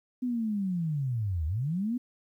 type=linear two-way sweep; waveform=sine; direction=down then up; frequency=254.8 to 73.42 to 254.8 Hz; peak=-27 dBFS; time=0.22-1.98 s; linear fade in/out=10 ms; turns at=1.46 s; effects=11-bit